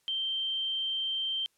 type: tone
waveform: sine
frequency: 3136 Hz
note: G7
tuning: in tune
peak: -29 dBFS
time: 0.08-1.46 s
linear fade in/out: 0 ms
effects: white hiss -72 dBFS RMS until 1.57 s + low-pass 12000 Hz 12 dB/octave